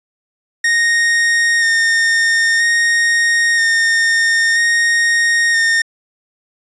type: tone with vibrato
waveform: 45% pulse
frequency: 1844 Hz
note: A#6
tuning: 19 cents flat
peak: -11 dBFS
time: 0.64-5.82 s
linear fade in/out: 5 ms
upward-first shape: square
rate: 0.51 Hz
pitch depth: 14 cents each way
effects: resampled to 22050 Hz